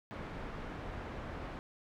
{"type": "low-pass noise", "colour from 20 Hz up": "pink", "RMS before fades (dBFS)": -43, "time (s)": [0.11, 1.59], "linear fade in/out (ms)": 0, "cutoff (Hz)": 1800, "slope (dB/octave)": 12, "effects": []}